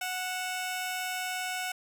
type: tone pair together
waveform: 15% pulse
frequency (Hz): 737 / 2653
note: F#5 / E7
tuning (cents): -7 / +10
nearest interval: octave + minor seventh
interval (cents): 2217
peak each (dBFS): -26 / -33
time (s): 0.01-1.72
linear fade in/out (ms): 5
effects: none